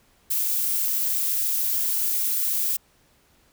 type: noise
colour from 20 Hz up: violet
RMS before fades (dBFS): -24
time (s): 0.3-2.77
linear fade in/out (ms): 10
effects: pink hiss -61 dBFS RMS until 3.52 s